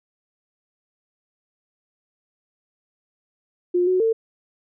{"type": "tone with pitch steps", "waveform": "sine", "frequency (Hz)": [355.5, 368.9, 450.1], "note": ["F4", "F#4", "A4"], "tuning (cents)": [31, -5, 39], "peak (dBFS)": -16, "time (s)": [3.74, 4.13], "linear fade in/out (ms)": 10, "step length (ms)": 130, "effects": []}